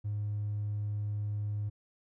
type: tone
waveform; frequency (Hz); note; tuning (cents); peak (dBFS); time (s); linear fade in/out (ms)
triangle; 104; G#2; +3; -28; 0.04-1.7; 20
effects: tanh soft clip ceiling -28 dBFS